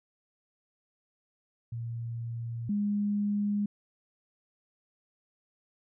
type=tone pair in turn; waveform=sine; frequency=116.5 / 205.3 Hz; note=A#2 / G#3; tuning=-1 / -20 cents; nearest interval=minor seventh; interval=981 cents; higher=second; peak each=-33 / -26 dBFS; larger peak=second; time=1.72-2.69 / 2.69-3.66 s; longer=neither; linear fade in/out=5 ms; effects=none